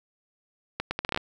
accelerating click train, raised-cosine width 0.3 ms, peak -12 dBFS, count 9, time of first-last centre 0.8-1.175 s, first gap 110 ms, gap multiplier 0.73, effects 9-bit

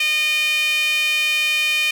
sawtooth tone with high-pass filter, 611 Hz, D#5, 32 cents flat, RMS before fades -19 dBFS, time 0-1.91 s, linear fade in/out 5 ms, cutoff 2600 Hz, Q 9.3, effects none

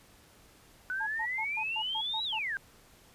sine exponential two-way sweep, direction up then down, 1483 to 3951 to 1530 Hz, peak -31 dBFS, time 0.9-2.57 s, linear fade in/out 0 ms, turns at 2.24 s
sine tone bursts, 880 Hz, A5, in tune, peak -34 dBFS, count 8, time 1-2.392 s, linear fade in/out 10 ms, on 69 ms, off 120 ms
effects pink hiss -59 dBFS RMS until 3.14 s + resampled to 32000 Hz

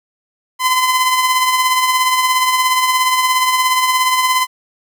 sawtooth tone with tremolo, 1022 Hz, C6, 41 cents flat, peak -6 dBFS, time 0.59-4.47 s, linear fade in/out 50 ms, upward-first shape triangle, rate 17 Hz, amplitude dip 50%, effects none

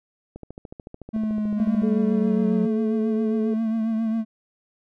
click train, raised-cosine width 2 ms, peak -24 dBFS, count 21, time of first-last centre 0.36-1.82 s, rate 13.7 Hz
triangle exponential sweep, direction down, 220 to 181.9 Hz, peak -20 dBFS, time 1.13-2.67 s, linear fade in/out 20 ms
triangle tone with vibrato, 223.2 Hz, A3, 25 cents sharp, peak -19 dBFS, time 1.56-4.25 s, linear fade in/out 50 ms, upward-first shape triangle, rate 7.4 Hz, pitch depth 45 cents each way
sine tone, 430 Hz, A4, 40 cents flat, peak -26 dBFS, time 1.83-3.54 s, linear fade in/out 5 ms
effects none

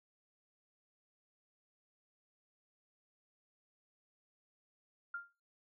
sine tone with exponential decay, 1396.9 Hz, F6, in tune, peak -36 dBFS, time 5.14-5.33 s, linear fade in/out 5 ms, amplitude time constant 40 ms, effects noise-tail reverb RT60 0.3 s tail -19 dB re dry

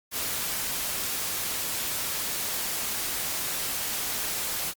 white noise, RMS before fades -30 dBFS, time 0.11-4.74 s, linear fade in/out 50 ms, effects Opus 48 kbps

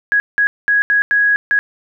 sine tone bursts at uneven times, 1662 Hz, G#6, 1 cent sharp, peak -10 dBFS, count 6, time 0.12-0.2 / 0.38-0.47 / 0.68-0.82 / 0.9-1.02 / 1.11-1.36 / 1.51-1.59 s, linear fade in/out 0 ms, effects none

